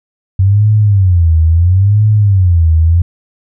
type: tone with vibrato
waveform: sine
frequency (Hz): 92.7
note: F#2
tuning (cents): +4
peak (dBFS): -5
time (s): 0.39-3.02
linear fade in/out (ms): 5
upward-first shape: sine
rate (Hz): 0.74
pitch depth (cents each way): 250
effects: none